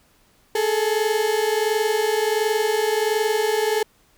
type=tone pair together; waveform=35% pulse; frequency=421.2 / 442.6 Hz; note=G#4 / A4; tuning=+24 / +10 cents; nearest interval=minor second; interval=86 cents; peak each=-20 dBFS; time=0.55-3.83 s; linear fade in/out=5 ms; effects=pink hiss -59 dBFS RMS until 4.17 s